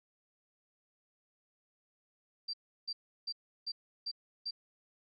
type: tone bursts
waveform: sine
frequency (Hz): 4699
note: D8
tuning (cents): 0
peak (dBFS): -35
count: 6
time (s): 2.48-4.51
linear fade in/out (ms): 10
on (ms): 55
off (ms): 340
effects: none